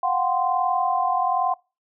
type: tone cluster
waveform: sine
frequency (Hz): 717 / 758 / 1040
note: F5 / F#5 / C6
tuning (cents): +45 / +42 / -11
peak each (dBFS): -24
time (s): 0.03-1.54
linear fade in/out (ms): 5
effects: noise-tail reverb RT60 0.3 s tail -26 dB re dry